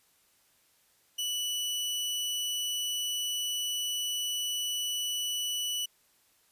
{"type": "tone", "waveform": "sawtooth", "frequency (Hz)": 2960, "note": "F#7", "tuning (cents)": 0, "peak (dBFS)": -27, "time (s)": [1.18, 5.86], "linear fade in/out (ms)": 10, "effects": ["white hiss -67 dBFS RMS until 6.51 s", "resampled to 32000 Hz"]}